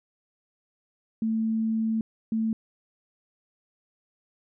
sine tone bursts at uneven times, 222.4 Hz, A3, 19 cents sharp, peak -23 dBFS, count 2, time 1.22-2.01 / 2.32-2.53 s, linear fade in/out 2 ms, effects none

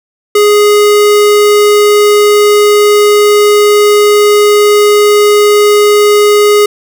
square tone, 415.3 Hz, G#4, in tune, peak -4 dBFS, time 0.35-6.66 s, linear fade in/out 5 ms, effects none

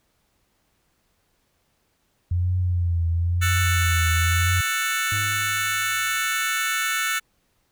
sine tone with vibrato, 87.31 Hz, F2, in tune, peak -19 dBFS, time 2.31-4.61 s, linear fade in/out 5 ms, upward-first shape triangle, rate 0.98 Hz, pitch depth 81 cents each way
sawtooth chord, F# minor seventh, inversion third, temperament just, 1332 / 1480 / 1776 / 2220 Hz, E6 / F#6 / A6 / C#7, +18 / 0 / +16 / +2 cents, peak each -24 dBFS, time 3.41-7.2 s, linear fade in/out 20 ms
triangle tone with exponential decay, 103.83 Hz, G#2, in tune, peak -23 dBFS, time 5.12-6.55 s, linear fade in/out 0 ms, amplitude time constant 310 ms
effects pink hiss -68 dBFS RMS until 7.71 s

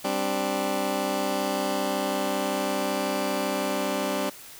15% pulse chord, G suspended fourth, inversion none, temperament just, 196 / 261.3 / 294 Hz, G3 / C4 / D4, 0 / -2 / +2 cents, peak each -24 dBFS, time 0.04-4.3 s, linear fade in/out 10 ms, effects white hiss -45 dBFS RMS until 4.59 s

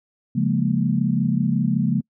sine chord, Bb minor seventh, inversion first, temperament equal, 138.59 / 174.61 / 207.7 / 233.1 Hz, Db3 / F3 / Ab3 / Bb3, 0 / 0 / 0 / 0 cents, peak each -23 dBFS, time 0.35-2.01 s, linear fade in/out 10 ms, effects noise-tail reverb RT60 0.1 s tail -26 dB re dry

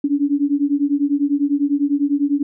sine beating tone pair, 281.1 / 291.1 Hz, C#4 / D4, +24 / -15 cents, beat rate 10 Hz, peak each -18 dBFS, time 0.04-2.43 s, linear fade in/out 5 ms, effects none

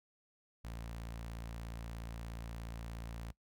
sawtooth tone with notch filter, 56.9 Hz, A#1, 41 cents flat, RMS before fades -45 dBFS, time 0.64-3.32 s, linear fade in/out 10 ms, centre 370 Hz, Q 1.9, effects noise-tail reverb RT60 0.1 s tail -20 dB re dry

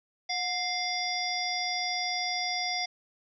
harmonic tone with a mistuned harmonic, 698.5 Hz, F5, in tune, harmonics 1 / 3 / 5 / 7 / 8, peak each -34 / -34 / -38 / -34 / -36 dBFS, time 0.29-2.86 s, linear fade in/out 10 ms, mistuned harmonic 1, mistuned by +65 cents, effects none

